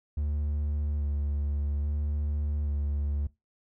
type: tone with vibrato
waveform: triangle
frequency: 73 Hz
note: D2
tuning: 10 cents flat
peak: -25 dBFS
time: 0.17-3.27 s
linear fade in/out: 5 ms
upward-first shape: square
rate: 0.6 Hz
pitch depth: 18 cents each way
effects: noise-tail reverb RT60 0.2 s tail -19 dB re dry